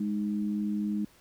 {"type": "tone pair together", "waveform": "sine", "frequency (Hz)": [207.7, 311.2], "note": ["G#3", "D#4"], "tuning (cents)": [0, 0], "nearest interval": "perfect fifth", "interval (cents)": 700, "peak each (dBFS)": [-28, -35], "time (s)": [0, 1.05], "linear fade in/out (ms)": 5, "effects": ["pink hiss -60 dBFS RMS until 1.2 s"]}